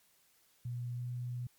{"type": "tone with pitch glide", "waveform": "sine", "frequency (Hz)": [121.5, 122.84], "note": ["B2", "B2"], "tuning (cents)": [-28, -9], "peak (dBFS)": -36, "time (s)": [0.65, 1.47], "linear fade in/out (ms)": 5, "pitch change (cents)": 19, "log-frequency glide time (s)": [0.95, 1.01], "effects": ["white hiss -69 dBFS RMS until 1.58 s", "MP3 96 kbps"]}